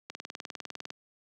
click train, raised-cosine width 0.2 ms, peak -21 dBFS, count 17, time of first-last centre 0.1-0.904 s, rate 19.9 Hz, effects high-pass 200 Hz 12 dB/octave

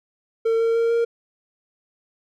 triangle tone with pitch steps, 453.5 / 457.4 / 461.4 / 465.4 Hz, A#4 / A#4 / A#4 / A#4, -48 / -33 / -18 / -3 cents, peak -15 dBFS, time 0.45-1.05 s, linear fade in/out 10 ms, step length 150 ms, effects none

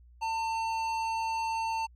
triangle tone with tanh clipping, 899 Hz, A5, 37 cents sharp, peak -31 dBFS, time 0.21-1.87 s, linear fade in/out 20 ms, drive 18 dB, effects added 60 Hz sine -53 dBFS peak until 1.95 s

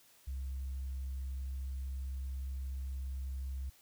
sine tone, 66.4 Hz, C2, 26 cents sharp, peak -35 dBFS, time 0.27-3.7 s, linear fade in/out 10 ms, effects tanh soft clip ceiling -34 dBFS + white hiss -64 dBFS RMS until 3.81 s

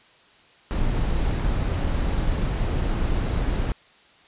brown noise, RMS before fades -23 dBFS, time 0.71-3.72 s, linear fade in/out 0 ms, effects white hiss -54 dBFS RMS until 4.27 s + resampled to 8000 Hz

